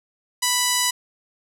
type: tone with low-pass filter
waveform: 5% pulse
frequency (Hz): 987.8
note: B5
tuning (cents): 0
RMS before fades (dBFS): -21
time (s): 0.42-0.91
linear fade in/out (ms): 10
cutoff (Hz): 11000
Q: 0.86
effects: none